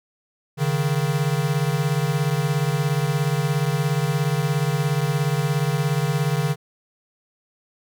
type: beating tone pair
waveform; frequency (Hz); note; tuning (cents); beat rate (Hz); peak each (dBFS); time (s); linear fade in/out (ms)
square; 138.59 / 155.59; C#3 / D#3; 0 / 0; 17; -23; 0.57-6.56; 50
effects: none